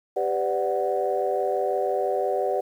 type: chord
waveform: sine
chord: G major seventh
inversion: none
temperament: equal with one note detuned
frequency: 392 / 501.4 / 587.3 / 740 Hz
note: G4 / B4 / D5 / F#5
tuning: 0 / +26 / 0 / 0 cents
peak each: -27 dBFS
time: 0.16-2.61 s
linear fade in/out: 10 ms
effects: tanh soft clip ceiling -12 dBFS + 9-bit